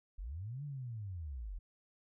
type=linear two-way sweep; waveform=sine; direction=up then down; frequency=38.32 to 148.6 to 38.32 Hz; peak=-40 dBFS; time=0.18-1.59 s; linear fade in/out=10 ms; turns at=0.64 s; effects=none